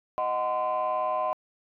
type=chord; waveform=sine; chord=C diminished; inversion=first; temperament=equal with one note detuned; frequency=622.3 / 740 / 1029.1 Hz; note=Eb5 / Gb5 / C6; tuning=0 / 0 / -29 cents; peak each=-28 / -29 / -27 dBFS; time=0.18-1.33 s; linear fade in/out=0 ms; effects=tanh soft clip ceiling -20 dBFS